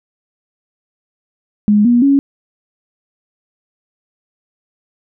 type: tone with pitch steps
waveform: sine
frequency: 208.2 / 240.5 / 277.9 Hz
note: G#3 / B3 / C#4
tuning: +5 / -46 / +4 cents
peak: -7 dBFS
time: 1.68-2.19 s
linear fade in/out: 0 ms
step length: 170 ms
effects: none